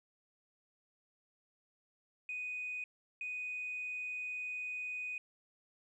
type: tone bursts at uneven times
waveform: sine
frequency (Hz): 2489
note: D#7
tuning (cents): 0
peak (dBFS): -37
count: 2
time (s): 2.29-2.84 / 3.21-5.18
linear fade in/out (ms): 2
effects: tanh soft clip ceiling -33 dBFS